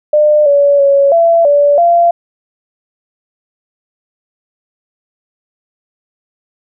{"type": "tone with pitch steps", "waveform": "sine", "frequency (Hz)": [601, 569, 558, 672, 577, 687], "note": ["D5", "C#5", "C#5", "E5", "D5", "F5"], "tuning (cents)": [40, 45, 11, 33, -31, -29], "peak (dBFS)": -5, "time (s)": [0.13, 2.11], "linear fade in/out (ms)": 5, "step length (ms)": 330, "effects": []}